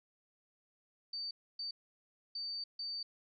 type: tone bursts at uneven times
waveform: sine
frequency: 4596 Hz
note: D8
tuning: 38 cents flat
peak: -38 dBFS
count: 4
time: 1.13-1.31 / 1.59-1.71 / 2.35-2.64 / 2.79-3.03 s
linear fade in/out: 5 ms
effects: none